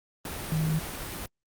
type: tone in noise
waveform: sine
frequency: 157.6 Hz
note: D#3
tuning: 23 cents sharp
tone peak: -24 dBFS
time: 0.52-0.79 s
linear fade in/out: 2 ms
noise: pink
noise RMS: -36 dBFS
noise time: 0.25-1.26 s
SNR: +9 dB
effects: Opus 32 kbps